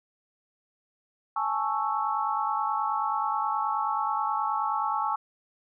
sine chord, A major seventh, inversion third, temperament equal, 830.6 / 880 / 1108.7 / 1318.5 Hz, G#5 / A5 / C#6 / E6, 0 / 0 / 0 / 0 cents, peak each -31 / -30 / -30 / -32 dBFS, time 1.36-5.16 s, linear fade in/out 5 ms, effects none

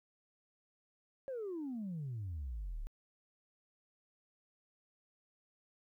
sine exponential sweep, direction down, 554.4 to 32.24 Hz, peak -37 dBFS, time 1.28-2.87 s, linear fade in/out 0 ms, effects tanh soft clip ceiling -36 dBFS + 13-bit

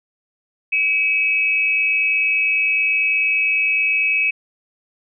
sine tone pair together, 2293 / 2574 Hz, D7 / E7, -42 / -42 cents, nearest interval major second, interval 200 cents, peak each -21 / -16 dBFS, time 0.72-4.31 s, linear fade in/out 10 ms, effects none

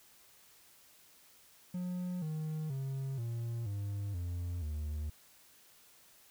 triangle tone with pitch steps, 180 / 155.8 / 134.85 / 116.72 / 101.02 / 87.44 / 75.68 Hz, F#3 / D#3 / C#3 / A#2 / G#2 / F2 / D#2, -47 / +3 / -47 / +3 / -47 / +3 / -47 cents, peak -33 dBFS, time 1.74-5.1 s, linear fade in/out 5 ms, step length 480 ms, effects white hiss -62 dBFS RMS until 6.3 s

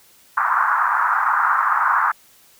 white band-pass noise, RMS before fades -18 dBFS, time 0.37-2.12 s, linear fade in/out 5 ms, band 900 to 1500 Hz, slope 48 dB/octave, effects white hiss -52 dBFS RMS until 2.59 s

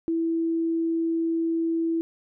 sine tone, 329.6 Hz, E4, in tune, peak -22 dBFS, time 0.08-2.01 s, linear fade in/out 0 ms, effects none

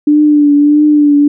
sine tone with vibrato, 294.6 Hz, D4, 6 cents sharp, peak -4 dBFS, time 0.07-1.28 s, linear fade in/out 5 ms, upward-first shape triangle, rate 1.6 Hz, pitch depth 41 cents each way, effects none

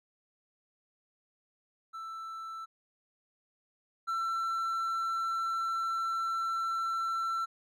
triangle tone pair in turn, 1327 / 1343.2 Hz, E6 / E6, +11 / +32 cents, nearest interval unison, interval 21 cents, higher second, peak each -37 / -28 dBFS, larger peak second, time 1.93-2.66 / 4.07-7.46 s, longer second, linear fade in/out 20 ms, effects none

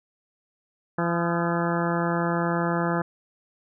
harmonic tone with a mistuned harmonic, 170.2 Hz, F3, 44 cents flat, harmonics 1 / 2 / 3 / 4 / 5 / 6 / 7 / 8 / 9 / 10, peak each -26 / -29 / -31 / -32 / -33 / -34 / -34 / -35 / -36 / -36 dBFS, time 0.98-3.02 s, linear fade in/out 5 ms, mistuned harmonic 7, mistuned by +59 cents, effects none

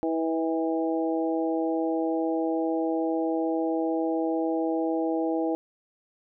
harmonic tone with a mistuned harmonic, 162.2 Hz, E3, 28 cents flat, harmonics 2 / 3 / 4 / 5, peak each -26 / -30 / -32 / -34 dBFS, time 0.03-5.55 s, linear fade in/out 0 ms, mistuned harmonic 3, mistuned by +16 cents, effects none

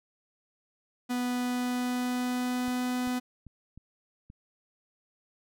45% pulse tone with pitch glide, 247 to 249.6 Hz, B3 to B3, 0 to +19 cents, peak -28 dBFS, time 1.09-3.2 s, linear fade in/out 20 ms, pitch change +19 cents, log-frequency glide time 1.2-2.85 s
clicks, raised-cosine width 5 ms, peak -35 dBFS, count 5, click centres 2.681 / 3.074 / 3.467 / 3.776 / 4.301 s
effects none

